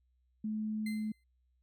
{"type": "tone", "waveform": "sine", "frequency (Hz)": 215.5, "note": "A3", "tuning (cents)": -36, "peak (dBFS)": -33, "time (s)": [0.44, 1.12], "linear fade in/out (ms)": 5}
{"type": "tone with exponential decay", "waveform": "35% pulse", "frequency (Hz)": 2072, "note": "C7", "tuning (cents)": -17, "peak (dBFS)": -39, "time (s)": [0.86, 1.24], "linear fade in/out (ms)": 5, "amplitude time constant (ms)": 82}
{"effects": ["added 62 Hz sine -70 dBFS peak until 1.62 s"]}